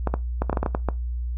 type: clicks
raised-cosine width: 1 ms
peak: -9 dBFS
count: 10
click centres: 0.073 / 0.14 / 0.42 / 0.497 / 0.529 / 0.572 / 0.63 / 0.662 / 0.749 / 0.887 s
effects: noise-tail reverb RT60 0.2 s tail -19 dB re dry + added 60 Hz sine -25 dBFS peak until 1.37 s